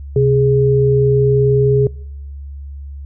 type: tone pair together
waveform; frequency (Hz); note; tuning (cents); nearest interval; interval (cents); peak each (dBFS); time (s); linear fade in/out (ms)
sine; 130.81 / 415.3; C3 / G#4; 0 / 0; octave + minor sixth; 2000; -12; 0.16-1.87; 2
effects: noise-tail reverb RT60 0.8 s tail -25 dB re dry + added 70 Hz sine -27 dBFS peak until 3.05 s